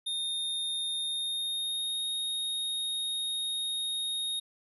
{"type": "tone with pitch glide", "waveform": "square", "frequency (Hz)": [3668, 3726], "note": ["A#7", "A#7"], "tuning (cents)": [-29, -2], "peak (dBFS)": -31, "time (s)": [0.06, 4.4], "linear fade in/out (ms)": 10, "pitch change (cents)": 27, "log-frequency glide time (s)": [0.96, 2.06], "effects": []}